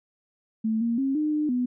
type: tone with pitch steps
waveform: sine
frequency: 220.8 / 232.8 / 270.2 / 303.9 / 301.9 / 247.9 Hz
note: A3 / A#3 / C#4 / D#4 / D4 / B3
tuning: +6 / -2 / -44 / -41 / +48 / +7 cents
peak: -22 dBFS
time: 0.64-1.66 s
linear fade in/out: 10 ms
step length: 170 ms
effects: none